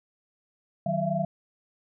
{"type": "tone cluster", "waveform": "sine", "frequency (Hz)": [156.3, 187.8, 657, 680], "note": ["D#3", "F#3", "E5", "F5"], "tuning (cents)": [8, 26, -6, -46], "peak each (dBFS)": [-31, -30, -32, -28], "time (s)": [0.86, 1.25], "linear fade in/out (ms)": 5, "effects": []}